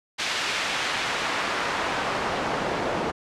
pink noise with band-pass filter sweep, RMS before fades -27 dBFS, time 0.18-3.12 s, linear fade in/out 20 ms, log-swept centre 2900 to 570 Hz, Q 0.7, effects low-pass 8000 Hz 12 dB/octave

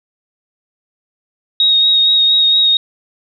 sine tone with vibrato, 3758 Hz, A#7, 13 cents sharp, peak -8 dBFS, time 1.6-2.77 s, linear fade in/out 2 ms, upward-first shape sine, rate 4.3 Hz, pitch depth 19 cents each way, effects none

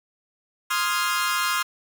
sawtooth chord, F minor seventh, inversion second, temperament equal, 1046.5 / 1244.5 / 1396.9 / 1661.2 Hz, C6 / Eb6 / F6 / Ab6, 0 / 0 / 0 / 0 cents, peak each -23 / -24 / -23 / -27 dBFS, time 0.7-1.63 s, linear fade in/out 10 ms, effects none

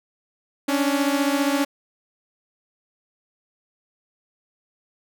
sawtooth beating tone pair, 277.2 / 292.2 Hz, C#4 / D4, 0 / -9 cents, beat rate 15 Hz, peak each -17 / -20 dBFS, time 0.68-1.65 s, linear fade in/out 10 ms, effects none

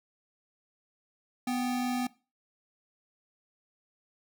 square tone pair together, 247.9 / 788.9 Hz, B3 / G5, +7 / +11 cents, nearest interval octave + minor sixth, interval 2004 cents, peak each -30 / -37 dBFS, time 1.47-2.07 s, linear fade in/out 5 ms, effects noise-tail reverb RT60 0.3 s tail -19 dB re dry

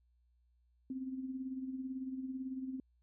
sine tone with tremolo, 261.6 Hz, C4, in tune, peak -36 dBFS, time 0.9-2.8 s, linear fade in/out 2 ms, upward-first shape sine, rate 18 Hz, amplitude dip 55%, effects added 60 Hz sine -69 dBFS peak until 3.02 s

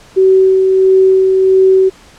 sine tone with tremolo, 379.5 Hz, F#4, 44 cents sharp, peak -4 dBFS, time 0.16-1.9 s, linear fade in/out 20 ms, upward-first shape sine, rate 1.5 Hz, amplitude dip 30%, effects pink hiss -41 dBFS RMS until 2.18 s + low-pass 8000 Hz 12 dB/octave

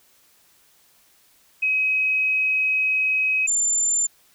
sine tone pair in turn, 2539 / 7181 Hz, D#7 / A8, +34 / +34 cents, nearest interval octave + tritone, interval 1800 cents, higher second, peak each -18 / -18 dBFS, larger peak neither, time 1.62-3.47 / 3.47-4.07 s, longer first, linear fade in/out 10 ms, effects white hiss -58 dBFS RMS until 4.34 s

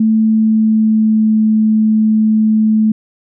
sine tone with pitch glide, 220 to 217.3 Hz, A3 to A3, 0 to -21 cents, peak -8 dBFS, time 0-2.92 s, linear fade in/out 5 ms, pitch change -21 cents, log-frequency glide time 0.11-1.41 s, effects none

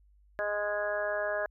harmonic tone, 207.2 Hz, G#3, 4 cents flat, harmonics 2 / 3 / 4 / 5 / 6 / 7 / 8, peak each -41 / -31 / -44 / -42 / -43 / -41 / -35 dBFS, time 0.39-1.46 s, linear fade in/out 0 ms, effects added 50 Hz sine -59 dBFS peak until 1.5 s

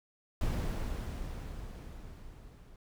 brown noise with level ramp, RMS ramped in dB -31 to -54 dBFS, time 0.41-2.76 s, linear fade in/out 2 ms, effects none

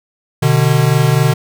square tone pair together, 126.13 / 150 Hz, B2 / D3, +37 / +37 cents, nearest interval minor third, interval 300 cents, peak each -13 dBFS, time 0.42-1.34 s, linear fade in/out 10 ms, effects none

